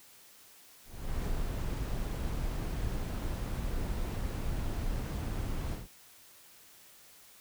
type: noise with ADSR envelope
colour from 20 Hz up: brown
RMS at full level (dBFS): -32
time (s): 0.84-5.88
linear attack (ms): 420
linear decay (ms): 31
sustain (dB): -2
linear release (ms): 160
effects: white hiss -57 dBFS RMS until 7.4 s